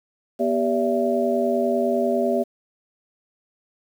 sine tone cluster, 243 / 395.5 / 577 / 667 Hz, B3 / G4 / D5 / E5, -28 / +15 / -31 / +20 cents, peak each -24 dBFS, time 0.39-2.44 s, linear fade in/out 20 ms, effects 8-bit

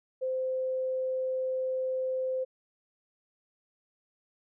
sine tone, 518 Hz, C5, 17 cents flat, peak -28 dBFS, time 0.21-2.45 s, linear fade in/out 20 ms, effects none

